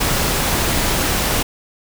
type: noise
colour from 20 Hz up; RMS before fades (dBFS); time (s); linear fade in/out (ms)
pink; -18; 0-1.43; 10
effects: none